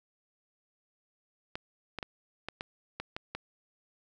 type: clicks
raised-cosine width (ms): 0.3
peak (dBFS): -20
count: 8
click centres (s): 1.555 / 1.987 / 2.028 / 2.486 / 2.609 / 3 / 3.165 / 3.35
effects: none